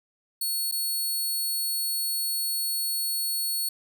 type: tone with dropouts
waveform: 5% pulse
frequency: 4400 Hz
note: C#8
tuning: 14 cents flat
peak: -19 dBFS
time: 0.41-3.69 s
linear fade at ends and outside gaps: 5 ms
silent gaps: 0.714-0.722 s
effects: none